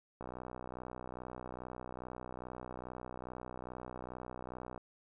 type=click train; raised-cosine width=1 ms; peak=-30 dBFS; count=286; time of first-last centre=0.21-4.777 s; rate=62.4 Hz; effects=none